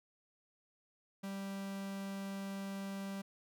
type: tone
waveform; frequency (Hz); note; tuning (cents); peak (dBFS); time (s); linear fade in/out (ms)
45% pulse; 196; G3; 0; -40; 1.23-3.22; 10
effects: none